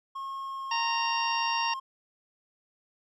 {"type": "tone with pitch glide", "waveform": "triangle", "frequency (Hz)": [1083, 1064.4], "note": ["C#6", "C6"], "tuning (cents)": [-41, 29], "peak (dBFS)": -32, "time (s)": [0.15, 1.8], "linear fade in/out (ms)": 10, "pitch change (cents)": -30, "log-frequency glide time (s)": [0.42, 1.21]}
{"type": "harmonic tone", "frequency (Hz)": 927, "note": "A#5", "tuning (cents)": -10, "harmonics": [1, 2, 3, 4, 5, 6], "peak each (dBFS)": [-29, -37, -32, -43, -42, -35], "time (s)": [0.71, 1.74], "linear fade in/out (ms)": 5}
{"effects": []}